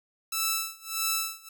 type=tone with tremolo; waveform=5% pulse; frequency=1318.5 Hz; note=E6; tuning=in tune; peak=-13 dBFS; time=0.32-1.49 s; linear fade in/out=5 ms; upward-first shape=sine; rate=1.6 Hz; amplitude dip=95%; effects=none